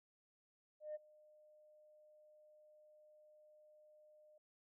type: tone with ADSR envelope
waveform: sine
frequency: 608 Hz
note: D#5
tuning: 40 cents flat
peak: -40 dBFS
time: 0.8-4.38 s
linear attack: 150 ms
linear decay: 25 ms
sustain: -24 dB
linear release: 4 ms
effects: tanh soft clip ceiling -39 dBFS